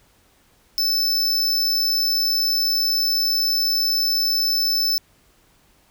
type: tone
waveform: square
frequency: 5274 Hz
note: E8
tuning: in tune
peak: -18 dBFS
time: 0.78-4.98 s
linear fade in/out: 0 ms
effects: pink hiss -58 dBFS RMS until 5.9 s